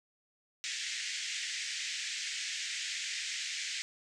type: band-pass noise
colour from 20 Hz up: pink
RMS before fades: -38 dBFS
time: 0.64-3.82 s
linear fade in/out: 0 ms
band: 1800 to 7700 Hz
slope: 48 dB/octave
effects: none